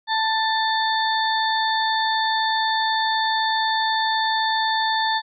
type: harmonic tone with a mistuned harmonic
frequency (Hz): 884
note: A5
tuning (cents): +8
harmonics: 1 / 2 / 4 / 5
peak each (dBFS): -21 / -25 / -27 / -29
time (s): 0.07-5.22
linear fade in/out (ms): 50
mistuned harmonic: 4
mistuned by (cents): +19
effects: none